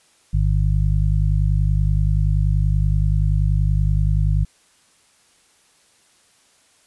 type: harmonic tone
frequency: 50.5 Hz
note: G#1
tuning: 48 cents flat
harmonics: 1 / 2 / 3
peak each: -17 / -20 / -22 dBFS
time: 0.33-4.45 s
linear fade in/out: 10 ms
effects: white hiss -57 dBFS RMS until 6.86 s + resampled to 24000 Hz